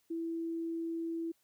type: tone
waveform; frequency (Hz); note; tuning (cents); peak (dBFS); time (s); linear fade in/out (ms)
sine; 331; E4; +7; -34; 0.1-1.32; 10
effects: white hiss -74 dBFS RMS until 1.43 s